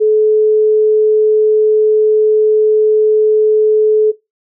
sine tone, 430 Hz, A4, 40 cents flat, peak -7 dBFS, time 0-4.12 s, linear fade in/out 20 ms, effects noise-tail reverb RT60 0.2 s tail -19 dB re dry

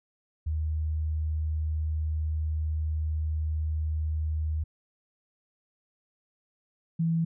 sine tone pair in turn, 77.78 / 164.81 Hz, D#2 / E3, 0 / 0 cents, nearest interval octave + minor second, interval 1300 cents, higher second, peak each -26 / -23 dBFS, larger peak second, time 0.46-4.64 / 6.99-7.25 s, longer first, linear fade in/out 10 ms, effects none

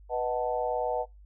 sine chord, B dominant seventh, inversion none, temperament equal, 493.9 / 622.3 / 740 / 880 Hz, B4 / D#5 / F#5 / A5, 0 / 0 / 0 / 0 cents, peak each -31 / -32 / -32 / -34 dBFS, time 0.09-1.06 s, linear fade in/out 50 ms, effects noise-tail reverb RT60 0.2 s tail -24 dB re dry + added 50 Hz sine -49 dBFS peak until 1.25 s

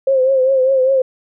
sine tone with vibrato, 527 Hz, C5, 12 cents sharp, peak -10 dBFS, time 0.07-1.02 s, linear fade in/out 5 ms, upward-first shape triangle, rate 5 Hz, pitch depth 65 cents each way, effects none

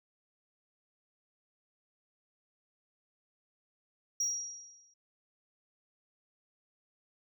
sine tone with exponential decay, 5690 Hz, F8, 31 cents sharp, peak -25 dBFS, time 4.2-4.94 s, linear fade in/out 5 ms, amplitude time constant 160 ms, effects tanh soft clip ceiling -27 dBFS

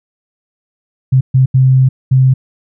sine tone bursts at uneven times, 130.81 Hz, C3, in tune, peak -5 dBFS, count 4, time 1.12-1.21 / 1.34-1.46 / 1.54-1.89 / 2.11-2.34 s, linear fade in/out 10 ms, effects none

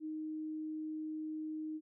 sine tone, 311.1 Hz, D#4, in tune, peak -38 dBFS, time 0-1.81 s, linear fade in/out 50 ms, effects none

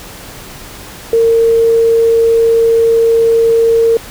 sine tone, 457.8 Hz, A#4, 31 cents flat, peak -6 dBFS, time 1.13-3.97 s, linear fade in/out 2 ms, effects pink hiss -31 dBFS RMS until 4.1 s

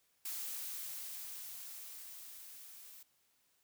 blue noise with level ramp, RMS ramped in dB -41 to -55 dBFS, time 0.25-3.03 s, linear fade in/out 5 ms, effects white hiss -75 dBFS RMS until 3.63 s

